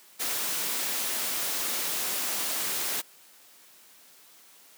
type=noise; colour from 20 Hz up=white; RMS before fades=-30 dBFS; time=0.19-3.02 s; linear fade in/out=20 ms; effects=white hiss -55 dBFS RMS until 4.77 s + high-pass 200 Hz 12 dB/octave